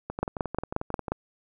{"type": "two click trains", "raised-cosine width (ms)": 1, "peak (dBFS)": [-11, -18], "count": [6, 12], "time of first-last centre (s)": [[0.23, 1.12], [0.1, 1.082]], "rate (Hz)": [5.62, 11.2], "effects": []}